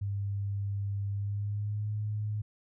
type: tone with pitch glide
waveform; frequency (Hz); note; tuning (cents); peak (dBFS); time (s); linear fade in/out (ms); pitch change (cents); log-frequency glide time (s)
sine; 100 to 105.76; G2 to G#2; +35 to +32; -30; 0.01-2.42; 10; +97; 1.1-1.91
effects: none